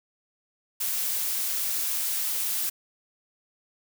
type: noise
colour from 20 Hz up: blue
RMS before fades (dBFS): -28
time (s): 0.8-2.7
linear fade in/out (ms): 10
effects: none